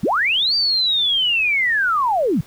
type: linear two-way sweep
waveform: sine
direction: up then down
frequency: 124.6 to 4699 to 124.6 Hz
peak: -15 dBFS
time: 0.03-2.41 s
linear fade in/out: 5 ms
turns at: 0.55 s
effects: pink hiss -47 dBFS RMS until 2.46 s